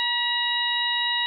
harmonic tone with a mistuned harmonic, 956 Hz, A#5, 43 cents sharp, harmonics 1 / 2 / 3 / 4, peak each -30 / -27 / -29 / -25 dBFS, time 0-1.26 s, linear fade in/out 0 ms, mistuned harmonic 2, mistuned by +18 cents, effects none

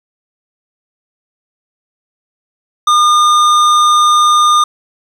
square tone, 1213 Hz, D#6, 44 cents flat, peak -7 dBFS, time 2.87-4.64 s, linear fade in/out 5 ms, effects low-pass 7000 Hz 12 dB/octave + 7-bit

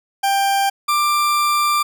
40% pulse tone pair in turn, 790 / 1183.7 Hz, G5 / D6, +13 / +13 cents, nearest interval perfect fifth, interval 700 cents, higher second, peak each -14 dBFS, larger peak neither, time 0.23-0.7 / 0.88-1.83 s, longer second, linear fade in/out 10 ms, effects none

